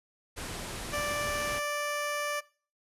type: low-pass noise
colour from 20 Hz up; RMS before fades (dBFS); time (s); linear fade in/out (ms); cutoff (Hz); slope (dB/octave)
pink; -39; 0.36-1.6; 20; 12000; 48
type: tone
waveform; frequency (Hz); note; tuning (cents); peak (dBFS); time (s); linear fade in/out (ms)
15% pulse; 587.3; D5; 0; -24; 0.92-2.41; 20
effects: noise-tail reverb RT60 0.4 s tail -20 dB re dry + resampled to 32000 Hz